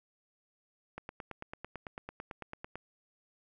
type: click train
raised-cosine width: 0.5 ms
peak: -26 dBFS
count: 17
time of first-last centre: 0.98-2.756 s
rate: 9.01 Hz
effects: none